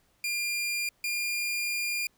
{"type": "tone pair in turn", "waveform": "sawtooth", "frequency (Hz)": [2400, 2408], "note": ["D7", "D7"], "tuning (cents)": [37, 43], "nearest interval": "unison", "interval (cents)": 6, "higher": "second", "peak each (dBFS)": -25, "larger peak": "neither", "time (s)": [[0.24, 0.89], [1.04, 2.07]], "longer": "second", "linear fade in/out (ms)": 2, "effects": ["pink hiss -68 dBFS RMS until 2.17 s"]}